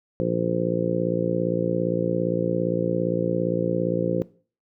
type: harmonic tone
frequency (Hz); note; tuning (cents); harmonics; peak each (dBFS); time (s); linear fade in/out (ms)
57.5; A#1; -23; 2 / 3 / 4 / 5 / 6 / 7 / 8 / 9; -33 / -27 / -33 / -31 / -29 / -33 / -29 / -27; 0.2-4.22; 0
effects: noise-tail reverb RT60 0.4 s tail -19 dB re dry